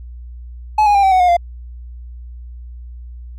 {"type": "tone with pitch steps", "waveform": "triangle", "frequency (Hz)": [854, 824.9, 796.8, 769.7, 743.5, 718.1, 693.7], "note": ["G#5", "G#5", "G5", "G5", "F#5", "F5", "F5"], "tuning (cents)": [48, -12, 28, -32, 8, 48, -12], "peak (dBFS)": -7, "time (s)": [0.78, 1.368], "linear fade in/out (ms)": 5, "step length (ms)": 84, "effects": ["added 60 Hz sine -30 dBFS peak until 3.38 s"]}